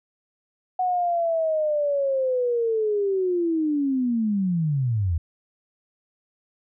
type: linear sweep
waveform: sine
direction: down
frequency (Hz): 741 to 77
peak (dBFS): -20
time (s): 0.79-5.18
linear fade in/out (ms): 5
effects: none